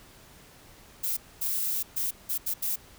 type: noise bursts at uneven times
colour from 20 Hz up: violet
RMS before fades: -29 dBFS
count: 6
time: 1.03-1.17 / 1.41-1.83 / 1.96-2.11 / 2.29-2.38 / 2.46-2.54 / 2.62-2.76 s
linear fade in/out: 10 ms
effects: pink hiss -53 dBFS RMS until 2.98 s